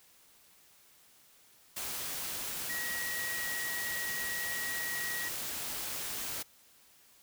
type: tone in noise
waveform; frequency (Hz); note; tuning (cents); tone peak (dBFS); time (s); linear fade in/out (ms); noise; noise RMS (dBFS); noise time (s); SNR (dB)
sine; 1909; A#6; +41; -36; 2.69-5.29; 10; white; -38; 1.76-6.43; -1
effects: white hiss -62 dBFS RMS until 7.22 s